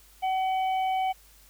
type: harmonic tone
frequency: 756 Hz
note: F#5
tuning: 37 cents sharp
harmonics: 1 / 3 / 4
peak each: -24 / -39 / -42 dBFS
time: 0.22-1.13 s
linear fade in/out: 20 ms
effects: added 50 Hz sine -57 dBFS peak until 1.49 s + white hiss -57 dBFS RMS until 1.49 s